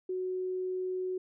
sine tone, 369.7 Hz, F#4, 1 cent flat, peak -31 dBFS, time 0.09-1.18 s, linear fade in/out 5 ms, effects none

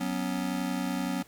square chord, F# suspended fourth, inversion none, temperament just, 185 / 246.7 / 277.5 Hz, F#3 / B3 / C#4, 0 / -2 / +2 cents, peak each -34 dBFS, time 0-1.23 s, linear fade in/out 10 ms, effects pink hiss -57 dBFS RMS until 1.27 s

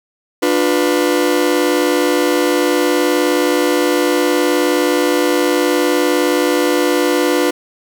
40% pulse chord, B diminished, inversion first, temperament just, 296.3 / 355.6 / 493.9 Hz, D4 / F4 / B4, +15 / +31 / 0 cents, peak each -16 dBFS, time 0.42-7.51 s, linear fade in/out 10 ms, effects none

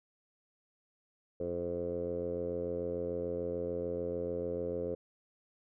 10% pulse tone with low-pass filter, 86.8 Hz, F2, 10 cents flat, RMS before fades -36 dBFS, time 1.4-4.95 s, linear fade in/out 5 ms, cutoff 490 Hz, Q 7.9, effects none

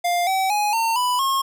square tone with pitch steps, 701 / 764.4 / 833.6 / 909.1 / 991.4 / 1081.1 Hz, F5 / G5 / G#5 / A#5 / B5 / C#6, +6 / -44 / +6 / -44 / +6 / -44 cents, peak -19 dBFS, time 0.04-1.42 s, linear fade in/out 10 ms, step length 230 ms, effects none

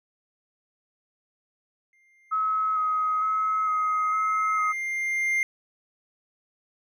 triangle tone with exponential growth, 2100 Hz, C7, 6 cents sharp, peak -19 dBFS, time 1.93-5.43 s, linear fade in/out 1 ms, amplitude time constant 760 ms
sine tone with vibrato, 1274 Hz, D#6, 41 cents sharp, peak -22 dBFS, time 2.31-4.73 s, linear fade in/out 20 ms, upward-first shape square, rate 1.1 Hz, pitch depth 15 cents each way
effects none

